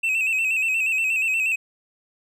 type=tone with vibrato; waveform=triangle; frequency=2608 Hz; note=E7; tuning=19 cents flat; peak=-18 dBFS; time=0.03-1.56 s; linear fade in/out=10 ms; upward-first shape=square; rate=8.4 Hz; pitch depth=50 cents each way; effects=none